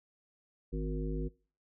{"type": "harmonic tone with a mistuned harmonic", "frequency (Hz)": 51.91, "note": "G#1", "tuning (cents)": 0, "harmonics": [1, 3, 5, 7, 9], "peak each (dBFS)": [-34, -39, -41, -42, -44], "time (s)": [0.72, 1.29], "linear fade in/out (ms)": 20, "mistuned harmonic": 3, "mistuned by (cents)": 31, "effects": ["noise-tail reverb RT60 0.4 s tail -23 dB re dry"]}